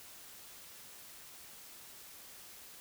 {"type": "silence", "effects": ["white hiss -53 dBFS RMS until 2.8 s"]}